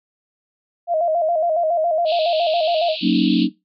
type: tone with vibrato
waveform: sine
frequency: 659 Hz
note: E5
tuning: 1 cent flat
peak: -16 dBFS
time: 0.87-2.96 s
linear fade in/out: 50 ms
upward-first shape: square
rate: 7.2 Hz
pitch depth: 81 cents each way
type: band-pass noise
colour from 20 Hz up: pink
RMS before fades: -29 dBFS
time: 2.05-3.48 s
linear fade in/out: 50 ms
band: 2600 to 4500 Hz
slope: 96 dB/octave
type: chord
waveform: sine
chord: D# minor seventh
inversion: first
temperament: equal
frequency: 185 / 233.1 / 277.2 / 311.1 Hz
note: F#3 / A#3 / C#4 / D#4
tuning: 0 / 0 / 0 / 0 cents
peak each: -19 dBFS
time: 3.01-3.5 s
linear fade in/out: 50 ms
effects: noise-tail reverb RT60 0.2 s tail -18 dB re dry